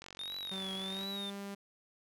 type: click train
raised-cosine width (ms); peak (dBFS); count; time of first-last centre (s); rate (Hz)
0.2; -30; 48; 0.02-1.033; 46.4
type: tone with vibrato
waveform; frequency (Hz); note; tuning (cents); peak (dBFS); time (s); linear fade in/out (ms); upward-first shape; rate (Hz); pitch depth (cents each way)
triangle; 3615; A7; +46; -38; 0.19-1.3; 2; triangle; 1.4; 160
type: tone with pitch glide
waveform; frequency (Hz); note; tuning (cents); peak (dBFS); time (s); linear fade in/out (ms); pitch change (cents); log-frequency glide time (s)
sawtooth; 191.2 to 199.43; G3 to G3; -43 to +30; -37; 0.51-1.55; 10; +73; 0.9-1.17
effects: none